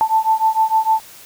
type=beating tone pair; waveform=sine; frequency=880 / 886.6 Hz; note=A5 / A5; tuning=0 / +13 cents; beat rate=6.6 Hz; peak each=-16 dBFS; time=0.01-1 s; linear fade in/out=0 ms; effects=white hiss -41 dBFS RMS until 1.25 s